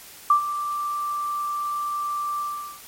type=tone with ADSR envelope; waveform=sine; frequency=1174.7 Hz; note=D6; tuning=in tune; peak=-11 dBFS; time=0.3-2.81 s; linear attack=4 ms; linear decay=100 ms; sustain=-13 dB; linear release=410 ms; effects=white hiss -44 dBFS RMS until 2.87 s + MP3 64 kbps